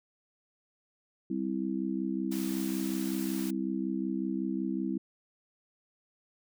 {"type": "chord", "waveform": "sine", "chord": "C major", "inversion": "second", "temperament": "just", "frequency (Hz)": [196.22, 261.6, 327], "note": ["G3", "C4", "E4"], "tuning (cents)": [2, 0, -14], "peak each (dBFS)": -34, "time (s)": [1.3, 4.98], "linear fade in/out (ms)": 5}
{"type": "noise", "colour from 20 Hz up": "white", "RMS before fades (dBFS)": -43, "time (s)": [2.31, 3.51], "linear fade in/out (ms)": 10}
{"effects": []}